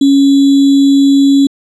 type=tone with sample-and-hold; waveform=sine; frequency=277.2 Hz; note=C#4; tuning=in tune; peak=-4 dBFS; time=0.01-1.47 s; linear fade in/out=5 ms; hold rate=3675 Hz; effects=low-pass 7000 Hz 12 dB/octave